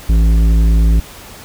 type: tone with tanh clipping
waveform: triangle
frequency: 55 Hz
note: A1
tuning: in tune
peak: -9 dBFS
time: 0.09-1 s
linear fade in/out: 5 ms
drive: 15 dB
effects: pink hiss -35 dBFS RMS until 1.44 s